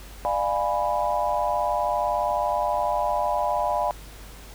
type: chord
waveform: sine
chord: D diminished seventh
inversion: none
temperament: equal with one note detuned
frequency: 599 / 698.5 / 830.6 / 987.8 Hz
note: D5 / F5 / Ab5 / Cb6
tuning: +34 / 0 / 0 / 0 cents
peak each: -27 dBFS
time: 0.25-3.91 s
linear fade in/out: 0 ms
effects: added 50 Hz sine -42 dBFS peak until 4.54 s + pink hiss -46 dBFS RMS until 4.54 s